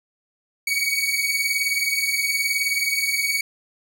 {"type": "beating tone pair", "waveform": "sawtooth", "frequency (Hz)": [2239, 2258], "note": ["C#7", "C#7"], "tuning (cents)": [17, 31], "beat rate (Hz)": 19, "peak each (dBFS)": -20, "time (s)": [0.67, 3.41], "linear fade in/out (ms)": 5, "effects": []}